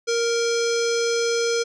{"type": "tone with low-pass filter", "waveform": "square", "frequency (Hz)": 466.2, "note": "A#4", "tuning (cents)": 0, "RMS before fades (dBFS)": -22, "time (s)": [0.07, 1.64], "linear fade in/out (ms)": 20, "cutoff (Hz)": 5800, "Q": 4.5, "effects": []}